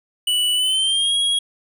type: tone with pitch glide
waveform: square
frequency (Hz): 2960 to 3303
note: F#7 to G#7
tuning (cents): 0 to -10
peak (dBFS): -17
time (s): 0.27-1.39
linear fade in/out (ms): 5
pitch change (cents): +190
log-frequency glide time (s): 0.54-1.15
effects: resampled to 32000 Hz + 9-bit